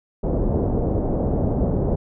pink low-pass noise, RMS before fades -21 dBFS, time 0.23-1.96 s, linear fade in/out 10 ms, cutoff 630 Hz, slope 24 dB/octave, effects none

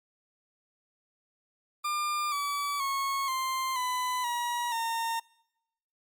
40% pulse tone with pitch steps, 1200 / 1147.1 / 1096.6 / 1048.3 / 1002.1 / 958 / 915.8 Hz, D6 / D6 / C#6 / C6 / B5 / A#5 / A#5, +37 / -41 / -19 / +3 / +25 / +47 / -31 cents, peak -28 dBFS, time 1.84-5.2 s, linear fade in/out 10 ms, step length 480 ms, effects noise-tail reverb RT60 0.9 s tail -25 dB re dry + Opus 48 kbps

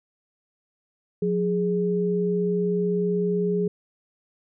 sine tone pair together, 179.42 / 415.3 Hz, F3 / G#4, +47 / 0 cents, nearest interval octave + minor third, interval 1453 cents, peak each -24 / -23 dBFS, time 1.22-3.68 s, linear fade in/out 5 ms, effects none

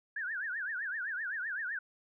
sine tone with vibrato, 1624 Hz, G#6, 39 cents flat, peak -34 dBFS, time 0.16-1.79 s, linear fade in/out 5 ms, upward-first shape triangle, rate 7.8 Hz, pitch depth 250 cents each way, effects none

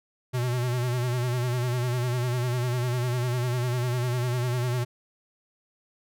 square tone with vibrato, 123.47 Hz, B2, in tune, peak -25 dBFS, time 0.33-4.85 s, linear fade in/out 20 ms, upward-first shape sine, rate 10 Hz, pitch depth 60 cents each way, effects none

